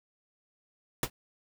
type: noise with exponential decay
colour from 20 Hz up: pink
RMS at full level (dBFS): -23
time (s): 1.03-1.1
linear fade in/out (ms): 2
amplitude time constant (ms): 15
effects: none